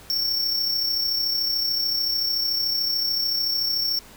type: tone with amplitude modulation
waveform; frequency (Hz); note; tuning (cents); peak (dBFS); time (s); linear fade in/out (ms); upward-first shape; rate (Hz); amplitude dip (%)
square; 5460; F8; -40; -20; 0.1-3.99; 0; sine; 33.6; 40
effects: pink hiss -47 dBFS RMS until 4.16 s